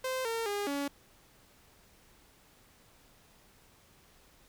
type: tone with pitch steps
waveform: sawtooth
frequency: 518 / 456.6 / 407.8 / 282.7 Hz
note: C5 / A#4 / G#4 / C#4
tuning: -17 / -36 / -32 / +34 cents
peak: -28 dBFS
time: 0.04-0.88 s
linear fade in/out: 5 ms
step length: 210 ms
effects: pink hiss -62 dBFS RMS until 4.48 s